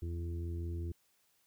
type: harmonic tone with a mistuned harmonic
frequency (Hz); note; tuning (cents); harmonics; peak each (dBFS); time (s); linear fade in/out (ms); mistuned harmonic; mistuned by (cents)
85.1; F2; -44; 1 / 2 / 3 / 4 / 5; -36 / -50 / -53 / -46 / -58; 0.02-0.92; 5; 1; -40
effects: white hiss -73 dBFS RMS until 1.46 s